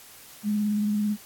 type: tone with vibrato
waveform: sine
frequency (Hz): 209.1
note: G#3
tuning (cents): +12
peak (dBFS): -22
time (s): 0.43-1.17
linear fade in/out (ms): 50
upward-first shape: sine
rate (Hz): 18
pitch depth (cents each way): 24
effects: white hiss -48 dBFS RMS until 1.25 s + AAC 64 kbps